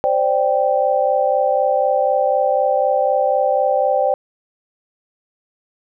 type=chord; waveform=sine; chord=C suspended second; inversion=none; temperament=equal; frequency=523.3 / 587.3 / 784 Hz; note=C5 / D5 / G5; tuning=0 / 0 / 0 cents; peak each=-18 dBFS; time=0.04-4.14 s; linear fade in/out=0 ms; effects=none